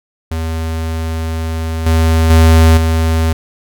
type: tone with level steps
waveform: square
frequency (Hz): 81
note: E2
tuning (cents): -30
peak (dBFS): -17 / -9 / -5 / -11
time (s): 0.31-3.33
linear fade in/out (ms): 5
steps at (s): 1.86 / 2.3 / 2.77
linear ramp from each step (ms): 5
effects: none